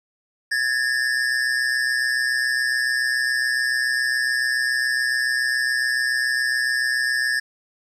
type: tone pair together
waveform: square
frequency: 1670 / 1797.1 Hz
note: G#6 / A6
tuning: +9 / +36 cents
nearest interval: minor second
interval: 127 cents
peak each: -23 dBFS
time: 0.51-7.4 s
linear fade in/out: 10 ms
effects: low-pass 9000 Hz 12 dB/octave + 9-bit